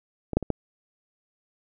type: clicks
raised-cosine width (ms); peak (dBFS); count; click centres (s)
2; -16 / -6 / -18 / -10; 4; 0.333 / 0.37 / 0.427 / 0.503
effects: none